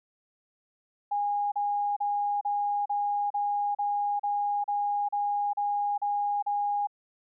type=tone bursts; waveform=sine; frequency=819 Hz; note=G#5; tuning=24 cents flat; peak=-25 dBFS; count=13; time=1.11-6.872 s; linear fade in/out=10 ms; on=410 ms; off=36 ms; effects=none

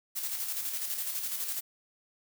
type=noise with tremolo; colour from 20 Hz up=blue; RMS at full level=-33 dBFS; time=0.15-1.61 s; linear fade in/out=20 ms; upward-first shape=square; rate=12 Hz; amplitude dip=40%; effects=none

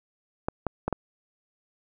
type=clicks; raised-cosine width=1 ms; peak=-12 dBFS; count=4; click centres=0.485 / 0.667 / 0.88 / 0.927 s; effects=none

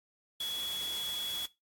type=tone in noise; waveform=sine; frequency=3369 Hz; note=G#7; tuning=24 cents sharp; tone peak=-33 dBFS; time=0.4-1.46 s; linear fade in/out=5 ms; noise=white; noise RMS=-43 dBFS; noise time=0.4-1.46 s; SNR=+7 dB; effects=noise-tail reverb RT60 0.2 s tail -18 dB re dry + AAC 64 kbps

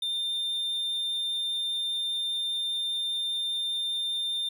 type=tone; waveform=triangle; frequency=3605 Hz; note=A7; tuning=41 cents sharp; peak=-26 dBFS; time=0.02-4.49 s; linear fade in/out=5 ms; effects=none

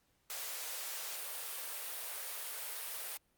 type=high-pass noise; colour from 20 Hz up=white; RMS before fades=-42 dBFS; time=0.3-3.17 s; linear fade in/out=0 ms; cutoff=430 Hz; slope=48 dB/octave; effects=pink hiss -75 dBFS RMS until 3.37 s + Opus 48 kbps

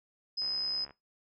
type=tone; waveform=sine; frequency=5050 Hz; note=D#8; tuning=25 cents sharp; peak=-31 dBFS; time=0.37-0.85 s; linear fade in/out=10 ms
type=click train; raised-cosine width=0.5 ms; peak=-36 dBFS; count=35; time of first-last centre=0.42-0.908 s; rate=69.7 Hz
effects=noise-tail reverb RT60 0.2 s tail -19 dB re dry

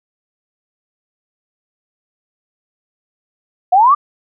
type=exponential sweep; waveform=sine; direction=up; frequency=700 to 1221 Hz; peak=-6 dBFS; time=3.72-3.95 s; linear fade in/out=10 ms; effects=none

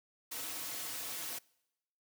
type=noise with comb filter; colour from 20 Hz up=white; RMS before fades=-41 dBFS; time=0.31-1.39 s; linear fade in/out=10 ms; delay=5 ms; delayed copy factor=-0.9; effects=noise-tail reverb RT60 0.9 s tail -25 dB re dry + high-pass 150 Hz 12 dB/octave

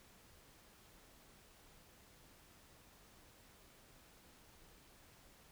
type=silence; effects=pink hiss -64 dBFS RMS until 5.51 s

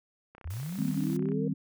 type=click train; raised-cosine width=0.5 ms; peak=-35 dBFS; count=32; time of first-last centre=0.35-1.319 s; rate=32 Hz
type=linear sweep; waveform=sine; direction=up; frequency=70.5 to 472.4 Hz; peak=-33 dBFS; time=0.45-1.48 s; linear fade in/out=5 ms
type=noise; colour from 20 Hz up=white; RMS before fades=-49 dBFS; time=0.5-1.17 s; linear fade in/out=5 ms
type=chord; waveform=sine; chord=C minor; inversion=first; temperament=equal; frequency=155.56 / 196 / 261.6 Hz; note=Eb3 / G3 / C4; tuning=0 / 0 / 0 cents; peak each=-32 dBFS; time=0.78-1.54 s; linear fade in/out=10 ms
effects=none

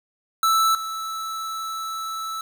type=tone pair in turn; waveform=square; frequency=1318.5 / 1313.9 Hz; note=E6 / E6; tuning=0 / -6 cents; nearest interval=unison; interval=6 cents; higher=first; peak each=-17 / -28 dBFS; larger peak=first; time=0.43-0.75 / 0.75-2.41 s; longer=second; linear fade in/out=2 ms; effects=8-bit

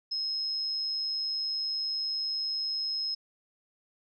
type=tone; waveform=sine; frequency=5150 Hz; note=E8; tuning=41 cents flat; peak=-29 dBFS; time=0.11-3.15 s; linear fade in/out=10 ms; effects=none

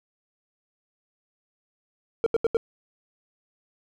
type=tone bursts; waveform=triangle; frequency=457.3 Hz; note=A#4; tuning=33 cents flat; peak=-16 dBFS; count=4; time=2.24-2.569 s; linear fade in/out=0 ms; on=23 ms; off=79 ms; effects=none

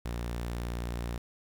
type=tone; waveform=sawtooth; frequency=59 Hz; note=A#1; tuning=22 cents sharp; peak=-29 dBFS; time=0.05-1.18 s; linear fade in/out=5 ms; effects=10-bit

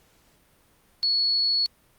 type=tone; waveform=sine; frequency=4386 Hz; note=C#8; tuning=19 cents flat; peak=-20 dBFS; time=1.03-1.66 s; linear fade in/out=0 ms; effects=pink hiss -61 dBFS RMS until 1.98 s + Opus 48 kbps

